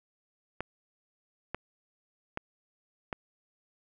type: clicks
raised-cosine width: 0.5 ms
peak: -18 dBFS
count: 4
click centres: 0.606 / 1.546 / 2.374 / 3.128 s
effects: none